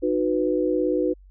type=tone cluster; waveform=sine; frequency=307.5 / 365.2 / 495.9 Hz; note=D#4 / F#4 / B4; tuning=-20 / -23 / +7 cents; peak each=-24 dBFS; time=0.02-1.14 s; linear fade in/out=20 ms; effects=added 47 Hz sine -46 dBFS peak until 1.3 s